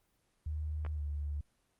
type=tone with pitch glide; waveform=sine; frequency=76.4 to 73.12 Hz; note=D#2 to D2; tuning=-31 to -7 cents; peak=-34 dBFS; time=0.46-1.41 s; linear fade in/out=5 ms; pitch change=-76 cents; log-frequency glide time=0.94-1.02 s
type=clicks; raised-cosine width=0.5 ms; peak=-31 dBFS; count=2; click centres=0.85 / 0.864 s
effects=pink hiss -75 dBFS RMS until 1.79 s + Opus 24 kbps